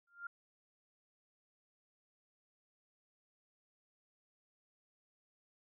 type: tone with exponential growth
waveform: sine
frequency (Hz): 1396.9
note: F6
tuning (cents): 0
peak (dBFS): -38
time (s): 0.07-0.27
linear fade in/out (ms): 5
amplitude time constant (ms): 43
effects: none